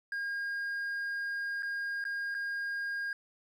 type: tone with dropouts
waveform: triangle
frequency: 1620 Hz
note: G#6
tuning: 43 cents flat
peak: -31 dBFS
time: 0.12-3.13 s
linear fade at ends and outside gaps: 2 ms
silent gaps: 1.624-1.63 / 2.041-2.051 / 2.344-2.348 s
effects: resampled to 24000 Hz